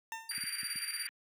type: tone with exponential decay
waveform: 20% pulse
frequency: 902 Hz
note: A5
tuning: 43 cents sharp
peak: -31 dBFS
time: 0.12-0.44 s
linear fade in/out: 1 ms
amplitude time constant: 68 ms
type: tone with tremolo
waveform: 25% pulse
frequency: 4725 Hz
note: D8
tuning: 10 cents sharp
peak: -30 dBFS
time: 0.29-1.07 s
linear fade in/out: 5 ms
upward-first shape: square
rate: 17 Hz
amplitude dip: 60%
type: band-pass noise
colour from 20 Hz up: white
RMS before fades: -45 dBFS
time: 0.31-1.09 s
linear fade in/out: 0 ms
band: 1500 to 2600 Hz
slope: 48 dB/octave
type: clicks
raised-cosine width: 5 ms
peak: -34 dBFS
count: 4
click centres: 0.38 / 0.438 / 0.632 / 0.758 s
effects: high-pass 200 Hz 12 dB/octave